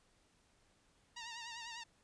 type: tone with vibrato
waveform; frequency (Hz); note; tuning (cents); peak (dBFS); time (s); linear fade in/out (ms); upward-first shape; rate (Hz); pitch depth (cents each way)
10% pulse; 929; A#5; -6; -37; 1.16-1.84; 10; triangle; 10; 77
effects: pink hiss -72 dBFS RMS until 2.03 s + resampled to 22050 Hz